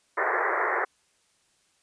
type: band-pass noise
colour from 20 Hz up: white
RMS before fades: -26 dBFS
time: 0.17-0.85 s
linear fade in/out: 10 ms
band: 350 to 2000 Hz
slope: 96 dB/octave
effects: white hiss -67 dBFS RMS until 1.82 s + resampled to 22050 Hz